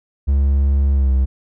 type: tone with pitch glide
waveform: triangle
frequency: 69.3 to 65.71 Hz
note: C#2 to C2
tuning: 0 to +8 cents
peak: -10 dBFS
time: 0.27-1.26 s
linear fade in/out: 20 ms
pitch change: -92 cents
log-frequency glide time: 0.94-1.11 s
effects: none